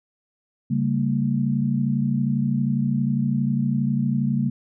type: chord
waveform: sine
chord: G diminished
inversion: second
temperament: equal with one note detuned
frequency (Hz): 138.59 / 196 / 228.4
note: Db3 / G3 / Bb3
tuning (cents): 0 / 0 / -35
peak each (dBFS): -23 / -25 / -23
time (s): 0.7-4.5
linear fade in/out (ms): 10
effects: none